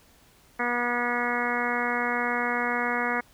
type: harmonic tone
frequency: 241.8 Hz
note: B3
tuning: 36 cents flat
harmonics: 1 / 2 / 3 / 4 / 5 / 6 / 7 / 8 / 9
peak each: -33 / -33 / -33 / -33 / -33 / -33 / -33 / -33 / -33 dBFS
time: 0.59-3.21 s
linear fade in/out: 10 ms
effects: pink hiss -58 dBFS RMS until 3.33 s